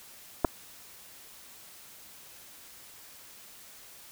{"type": "clicks", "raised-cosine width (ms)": 1, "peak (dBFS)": -10, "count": 2, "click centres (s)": [0.446, 0.449], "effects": ["white hiss -51 dBFS RMS until 4.11 s"]}